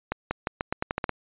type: accelerating click train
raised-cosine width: 0.5 ms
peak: -11 dBFS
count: 10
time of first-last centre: 0.12-1.093 s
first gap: 190 ms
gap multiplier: 0.85
effects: resampled to 8000 Hz